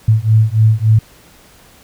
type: beating tone pair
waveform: sine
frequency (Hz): 108.2 / 111.7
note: A2 / A2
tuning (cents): -29 / +27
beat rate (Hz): 3.5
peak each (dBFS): -11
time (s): 0.08-0.99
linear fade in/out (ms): 5
effects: pink hiss -45 dBFS RMS until 1.83 s